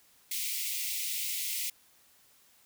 white high-pass noise, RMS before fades -34 dBFS, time 0.31-1.7 s, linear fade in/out 5 ms, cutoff 2000 Hz, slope 96 dB/octave, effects white hiss -63 dBFS RMS until 2.65 s

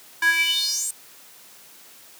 square tone with high-pass filter sweep, 330.5 Hz, E4, 5 cents sharp, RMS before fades -22 dBFS, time 0.22-0.91 s, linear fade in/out 5 ms, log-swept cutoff 1400 to 8800 Hz, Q 7.7, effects white hiss -48 dBFS RMS until 2.19 s + high-pass 150 Hz 12 dB/octave

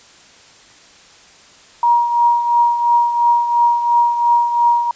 sine tone with tremolo, 949 Hz, A#5, 31 cents sharp, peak -8 dBFS, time 1.83-4.91 s, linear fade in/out 2 ms, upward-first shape triangle, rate 2.9 Hz, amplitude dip 65%, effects white hiss -45 dBFS RMS until 4.95 s + resampled to 16000 Hz

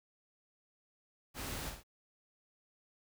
pink noise with echo, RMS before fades -42 dBFS, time 1.34-1.73 s, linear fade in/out 50 ms, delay 53 ms, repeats 2, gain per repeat -6 dB, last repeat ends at 1.836 s, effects none

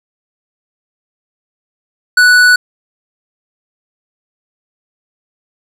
sine tone with tanh clipping, 1480 Hz, F#6, in tune, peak -6 dBFS, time 2.17-2.56 s, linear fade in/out 5 ms, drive 14 dB, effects none

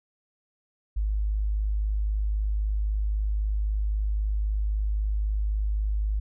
sine tone, 51.9 Hz, G#1, in tune, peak -23 dBFS, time 0.96-6.2 s, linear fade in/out 10 ms, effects none

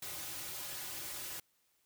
white noise with comb filter, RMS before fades -43 dBFS, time 0.02-1.4 s, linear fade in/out 5 ms, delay 4.4 ms, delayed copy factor -0.9, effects white hiss -75 dBFS RMS until 1.85 s

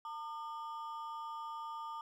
triangle ring-modulated tone, 1058 Hz, C6, 19 cents sharp, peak -36 dBFS, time 0.05-2.01 s, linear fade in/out 2 ms, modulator 151 Hz, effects none

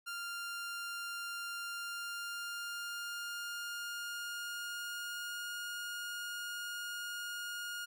sawtooth tone with pitch glide, 1395 to 1427.6 Hz, F6 to F6, -2 to +38 cents, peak -36 dBFS, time 0.06-7.86 s, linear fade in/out 20 ms, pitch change +40 cents, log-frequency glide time 1.62-5.49 s, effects none

